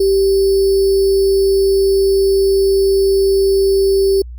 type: tone with sample-and-hold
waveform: sine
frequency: 390 Hz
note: G4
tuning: 9 cents flat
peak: -9 dBFS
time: 0-4.22 s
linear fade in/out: 5 ms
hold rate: 4900 Hz
effects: added 60 Hz sine -27 dBFS peak until 4.38 s + MP3 96 kbps